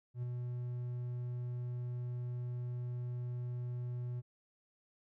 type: tone with ADSR envelope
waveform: triangle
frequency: 122.6 Hz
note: B2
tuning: 12 cents flat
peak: -32 dBFS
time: 0.14-4.22 s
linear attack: 89 ms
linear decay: 8 ms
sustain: -3 dB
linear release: 32 ms
effects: none